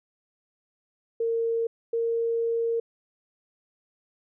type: tone pair in turn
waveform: sine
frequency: 459 / 461.5 Hz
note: A#4 / A#4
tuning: -27 / -17 cents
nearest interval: unison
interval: 10 cents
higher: second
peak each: -23 dBFS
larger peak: neither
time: 1.2-1.67 / 1.93-2.8 s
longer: second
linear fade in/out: 5 ms
effects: none